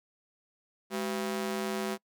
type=ring-modulated tone; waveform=sawtooth; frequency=295.9 Hz; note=D4; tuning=13 cents sharp; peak=-24 dBFS; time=0.9-1.98 s; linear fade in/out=50 ms; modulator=86.3 Hz; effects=noise-tail reverb RT60 0.1 s tail -26 dB re dry